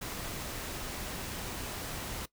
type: noise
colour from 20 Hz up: pink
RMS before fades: -39 dBFS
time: 0.01-2.26 s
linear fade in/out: 10 ms
effects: noise-tail reverb RT60 0.1 s tail -19 dB re dry